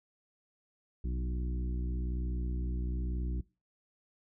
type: harmonic tone with a mistuned harmonic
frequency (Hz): 61.1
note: B1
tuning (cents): -18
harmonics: 1 / 2 / 3 / 4 / 5 / 6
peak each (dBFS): -32 / -44 / -42 / -50 / -47 / -51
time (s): 1.04-3.41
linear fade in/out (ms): 5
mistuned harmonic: 2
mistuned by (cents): +39
effects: noise-tail reverb RT60 0.3 s tail -22 dB re dry